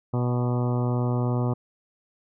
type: harmonic tone with a mistuned harmonic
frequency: 122.6 Hz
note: B2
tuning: 12 cents flat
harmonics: 1 / 2 / 3 / 4 / 5 / 6 / 7 / 8 / 9 / 10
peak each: -23 / -29 / -33 / -35 / -37 / -39 / -40 / -41 / -42 / -43 dBFS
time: 0.13-1.54 s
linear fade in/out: 10 ms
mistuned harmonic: 6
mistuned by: +19 cents
effects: none